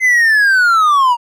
triangle linear sweep, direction down, 2070 to 930 Hz, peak -6 dBFS, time 0-1.17 s, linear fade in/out 50 ms, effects none

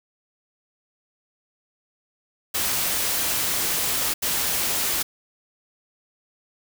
white noise bursts at uneven times, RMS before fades -24 dBFS, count 2, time 2.54-4.14 / 4.22-5.03 s, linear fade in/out 10 ms, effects none

